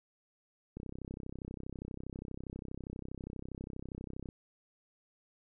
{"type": "click train", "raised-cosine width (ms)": 3, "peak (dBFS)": -29, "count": 115, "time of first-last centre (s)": [0.77, 4.289], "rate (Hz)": 32.4, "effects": []}